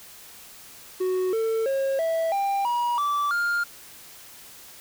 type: tone with pitch steps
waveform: triangle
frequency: 370 / 447.7 / 541.7 / 655.5 / 793.1 / 959.7 / 1161.2 / 1405 Hz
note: F#4 / A4 / C#5 / E5 / G5 / B5 / D6 / F6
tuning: 0 / +30 / -40 / -10 / +20 / -50 / -20 / +10 cents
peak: -20 dBFS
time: 1-3.64 s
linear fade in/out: 10 ms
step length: 330 ms
effects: white hiss -46 dBFS RMS until 4.8 s